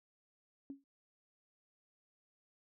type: tone with exponential decay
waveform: sine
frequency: 276.3 Hz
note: C#4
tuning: 6 cents flat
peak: -39 dBFS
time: 0.7-0.84 s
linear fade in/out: 1 ms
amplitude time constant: 29 ms
effects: noise-tail reverb RT60 0.2 s tail -23 dB re dry